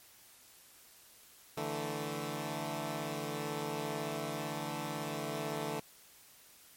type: chord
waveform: 10% pulse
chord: D suspended second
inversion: none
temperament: equal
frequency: 146.83 / 164.81 / 220 Hz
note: D3 / E3 / A3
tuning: 0 / 0 / 0 cents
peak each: -31 / -33 / -33 dBFS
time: 1.57-5.8 s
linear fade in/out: 5 ms
effects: white hiss -59 dBFS RMS until 6.76 s + MP3 64 kbps